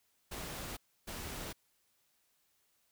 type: noise bursts at uneven times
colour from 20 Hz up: pink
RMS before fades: -43 dBFS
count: 2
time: 0.31-0.77 / 1.07-1.53 s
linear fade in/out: 10 ms
effects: white hiss -75 dBFS RMS until 2.91 s